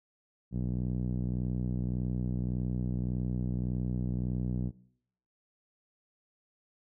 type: tone with low-pass filter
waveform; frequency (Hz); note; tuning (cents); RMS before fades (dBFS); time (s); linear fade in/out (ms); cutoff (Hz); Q
5% pulse; 61.74; B1; 0; -32; 0.51-4.72; 50; 170; 1.8
effects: noise-tail reverb RT60 0.7 s tail -21 dB re dry